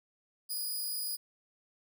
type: tone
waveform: 10% pulse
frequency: 4937 Hz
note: D#8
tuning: 14 cents flat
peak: -27 dBFS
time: 0.49-1.17 s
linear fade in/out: 20 ms
effects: none